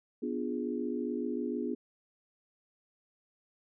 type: chord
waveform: sine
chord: B diminished seventh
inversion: none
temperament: equal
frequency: 246.9 / 293.7 / 349.2 / 415.3 Hz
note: B3 / D4 / F4 / Ab4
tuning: 0 / 0 / 0 / 0 cents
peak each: -35 / -38 / -38 / -38 dBFS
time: 0.22-1.75 s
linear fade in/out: 10 ms
effects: none